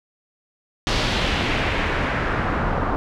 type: noise with low-pass filter sweep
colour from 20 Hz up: pink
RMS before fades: -22 dBFS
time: 0.87-2.96 s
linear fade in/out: 0 ms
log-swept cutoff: 4400 to 1100 Hz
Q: 1.5
effects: none